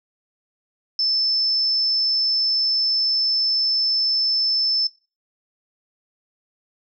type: tone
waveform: sine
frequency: 5274 Hz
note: E8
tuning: in tune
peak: -18 dBFS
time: 0.99-4.87 s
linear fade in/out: 2 ms
effects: noise-tail reverb RT60 0.3 s tail -17 dB re dry